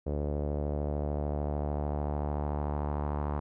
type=tone with low-pass filter sweep; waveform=sawtooth; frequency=73.4 Hz; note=D2; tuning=in tune; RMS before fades=-32 dBFS; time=0.06-3.4 s; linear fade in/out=10 ms; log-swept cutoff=520 to 1000 Hz; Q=2.5; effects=none